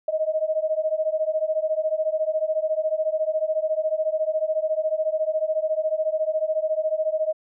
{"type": "beating tone pair", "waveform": "sine", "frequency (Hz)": [620, 634], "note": ["D#5", "D#5"], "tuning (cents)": [-6, 32], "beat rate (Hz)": 14, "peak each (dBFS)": -24, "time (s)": [0.08, 7.33], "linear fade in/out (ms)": 5, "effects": []}